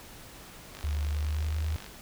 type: click train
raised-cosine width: 0.2 ms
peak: -26 dBFS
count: 57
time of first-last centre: 0.75-1.863 s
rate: 50.3 Hz
type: tone with pitch glide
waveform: sine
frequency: 74 to 78.17 Hz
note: D2 to D#2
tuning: +14 to +9 cents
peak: -27 dBFS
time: 0.84-1.76 s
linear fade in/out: 0 ms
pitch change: +95 cents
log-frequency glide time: 1.04-1.64 s
effects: pink hiss -48 dBFS RMS until 2.01 s